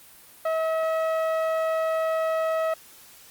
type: tone with low-pass filter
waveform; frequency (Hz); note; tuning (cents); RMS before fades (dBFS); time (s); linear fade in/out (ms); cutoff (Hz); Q
sawtooth; 643; E5; -43; -25; 0.45-2.74; 5; 1500; 0.76
effects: white hiss -50 dBFS RMS until 3.3 s + Opus 32 kbps